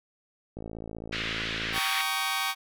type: click train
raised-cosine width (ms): 2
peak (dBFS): -25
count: 68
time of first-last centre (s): 0.57-1.779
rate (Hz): 55.4
type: band-pass noise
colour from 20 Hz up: white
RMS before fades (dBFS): -33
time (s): 1.12-2.02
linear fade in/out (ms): 10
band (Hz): 1400 to 3400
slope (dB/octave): 24
type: chord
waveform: 15% pulse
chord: Eb dominant seventh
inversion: first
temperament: just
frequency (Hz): 777.8 / 933.4 / 1120.1 / 1244.5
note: G5 / Bb5 / Db6 / Eb6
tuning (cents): -14 / +2 / +18 / 0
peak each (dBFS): -26 / -30 / -24 / -29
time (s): 1.72-2.55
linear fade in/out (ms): 50
effects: none